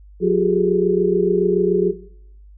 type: tone cluster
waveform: sine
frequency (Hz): 181.2 / 358.4 / 397.2 / 424.2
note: F#3 / F4 / G4 / G#4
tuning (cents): -36 / +45 / +23 / +37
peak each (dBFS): -19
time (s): 0.2-1.94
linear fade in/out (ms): 50
effects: noise-tail reverb RT60 0.7 s tail -17 dB re dry + added 50 Hz sine -41 dBFS peak until 2.57 s